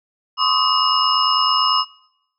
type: tone cluster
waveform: sine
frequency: 1036 / 1125 / 1256 / 2874 / 5200 Hz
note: C6 / C#6 / D#6 / F7 / E8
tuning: -17 / +25 / +16 / +49 / -24 cents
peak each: -21 dBFS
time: 0.37-1.85 s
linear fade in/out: 50 ms
effects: noise-tail reverb RT60 0.7 s tail -18 dB re dry